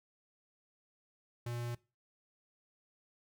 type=tone; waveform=square; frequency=119.6 Hz; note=A#2; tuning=45 cents sharp; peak=-38 dBFS; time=1.46-1.75 s; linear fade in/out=5 ms; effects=noise-tail reverb RT60 0.3 s tail -21 dB re dry